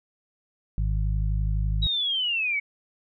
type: harmonic tone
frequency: 51.91 Hz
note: G#1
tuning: in tune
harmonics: 1 / 2 / 3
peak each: -23 / -29 / -33 dBFS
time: 0.78-1.87 s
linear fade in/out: 0 ms
type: linear sweep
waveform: sine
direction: down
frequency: 3864 to 2198 Hz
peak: -23 dBFS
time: 1.82-2.6 s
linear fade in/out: 10 ms
effects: none